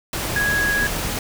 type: tone in noise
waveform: sine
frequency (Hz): 1659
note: G#6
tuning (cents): -2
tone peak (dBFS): -18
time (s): 0.36-0.87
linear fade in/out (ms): 2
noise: pink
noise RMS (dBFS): -25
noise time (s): 0.13-1.19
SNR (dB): +4
effects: none